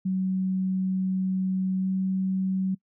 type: tone with pitch glide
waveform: sine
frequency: 187.9 to 189.21 Hz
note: F#3 to F#3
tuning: +27 to +39 cents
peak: -23 dBFS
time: 0.05-2.75 s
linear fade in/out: 10 ms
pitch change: +12 cents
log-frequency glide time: 1.79-1.87 s
effects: noise-tail reverb RT60 0.1 s tail -24 dB re dry